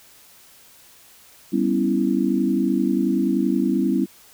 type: chord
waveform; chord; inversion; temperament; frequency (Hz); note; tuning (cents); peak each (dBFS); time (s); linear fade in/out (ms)
sine; C# half-diminished seventh; second; equal; 196 / 246.9 / 277.2 / 329.6; G3 / B3 / C#4 / E4; 0 / 0 / 0 / 0; -23; 1.52-4.06; 20
effects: white hiss -50 dBFS RMS until 4.33 s